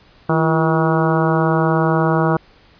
harmonic tone with a mistuned harmonic, 159.8 Hz, D#3, 47 cents sharp, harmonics 1 / 2 / 3 / 4 / 5 / 6 / 7 / 8 / 9, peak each -17 / -20 / -22 / -23 / -24 / -25 / -25 / -26 / -27 dBFS, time 0.29-2.37 s, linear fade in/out 5 ms, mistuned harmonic 2, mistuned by +85 cents, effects pink hiss -50 dBFS RMS until 2.79 s + resampled to 11025 Hz

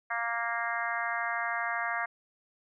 harmonic tone, 233.1 Hz, A#3, in tune, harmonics 3 / 4 / 5 / 6 / 7 / 8 / 9, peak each -36 / -39 / -36 / -39 / -35 / -38 / -39 dBFS, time 0.1-2.06 s, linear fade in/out 10 ms, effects none

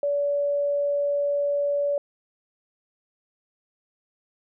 sine tone, 573 Hz, D5, 43 cents flat, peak -21 dBFS, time 0.03-1.98 s, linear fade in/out 2 ms, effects none

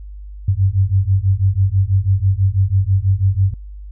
sine beating tone pair, 93.6 / 99.7 Hz, F#2 / G2, +20 / +30 cents, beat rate 6.1 Hz, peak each -15 dBFS, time 0.48-3.54 s, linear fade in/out 5 ms, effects added 50 Hz sine -30 dBFS peak until 3.91 s

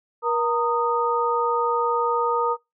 sine tone cluster, 475.8 / 920 / 1239 Hz, A#4 / A#5 / D#6, +35 / -23 / -8 cents, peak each -24 dBFS, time 0.22-2.57 s, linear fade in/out 50 ms, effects noise-tail reverb RT60 0.2 s tail -23 dB re dry

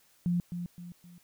sine tone with echo, 174.9 Hz, F3, 3 cents sharp, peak -25 dBFS, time 0.26-0.4 s, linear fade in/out 0 ms, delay 260 ms, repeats 3, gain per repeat -8 dB, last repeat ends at 1.18 s, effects white hiss -65 dBFS RMS until 1.23 s

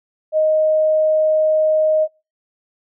sine tone, 623 Hz, D#5, 2 cents sharp, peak -12 dBFS, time 0.32-2.08 s, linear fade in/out 50 ms, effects noise-tail reverb RT60 0.3 s tail -26 dB re dry

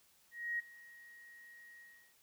sine tone with ADSR envelope, 1887 Hz, A#6, 21 cents sharp, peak -33 dBFS, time 0.31-2.16 s, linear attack 280 ms, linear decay 16 ms, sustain -21 dB, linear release 360 ms, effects white hiss -69 dBFS RMS until 2.22 s

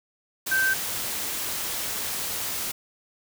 sine tone in noise, 1556 Hz, G6, 13 cents flat, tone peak -20 dBFS, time 0.51-0.74 s, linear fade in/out 10 ms, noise white, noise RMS -30 dBFS, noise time 0.46-2.72 s, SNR +7 dB, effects none

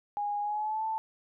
sine tone with pitch glide, 823 to 882.1 Hz, G#5 to A5, -16 to +4 cents, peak -29 dBFS, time 0.17-0.98 s, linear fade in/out 0 ms, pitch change +120 cents, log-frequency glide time 0.41-0.85 s, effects none

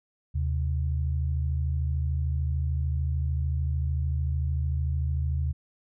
sine tone pair together, 77.78 / 131.19 Hz, D#2 / C3, 0 / +5 cents, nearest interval major sixth, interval 905 cents, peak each -25 / -31 dBFS, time 0.34-5.53 s, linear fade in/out 20 ms, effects none

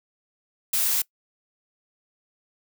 blue noise, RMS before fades -23 dBFS, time 0.73-1.02 s, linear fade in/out 5 ms, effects noise-tail reverb RT60 0.1 s tail -23 dB re dry

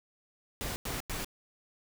pink noise bursts, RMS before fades -36 dBFS, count 3, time 0.61-1.246 s, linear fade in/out 0 ms, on 150 ms, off 93 ms, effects none

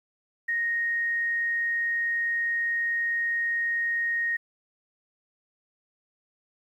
sine tone, 1864.7 Hz, A#6, in tune, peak -24 dBFS, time 0.48-4.37 s, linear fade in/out 10 ms, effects 10-bit

